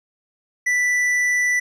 sine tone with tanh clipping, 1975.5 Hz, B6, in tune, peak -18 dBFS, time 0.66-1.6 s, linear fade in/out 10 ms, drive 9 dB, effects none

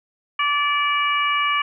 harmonic tone, 580 Hz, D5, 22 cents flat, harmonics 2 / 3 / 4 / 5, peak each -20 / -28 / -23 / -26 dBFS, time 0.39-1.62 s, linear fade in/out 5 ms, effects none

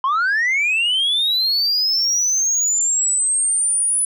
sine linear sweep, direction up, 1022 to 10000 Hz, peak -13 dBFS, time 0.04-4.05 s, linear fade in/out 2 ms, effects tanh soft clip ceiling -14 dBFS

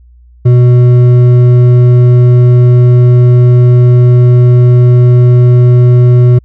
sine tone with hard clipping, 123.1 Hz, B2, 5 cents flat, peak -3 dBFS, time 0.45-6.39 s, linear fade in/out 10 ms, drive 7 dB, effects added 60 Hz sine -36 dBFS peak until 6.44 s

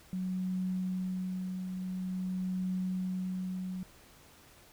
sine tone with tremolo, 185 Hz, F#3, in tune, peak -30 dBFS, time 0.13-3.83 s, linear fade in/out 0 ms, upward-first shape triangle, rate 0.48 Hz, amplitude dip 45%, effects pink hiss -58 dBFS RMS until 4.72 s

